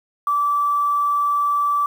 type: tone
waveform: sine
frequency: 1160 Hz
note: D6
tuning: 22 cents flat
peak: -16 dBFS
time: 0.27-1.86 s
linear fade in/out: 2 ms
effects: 7-bit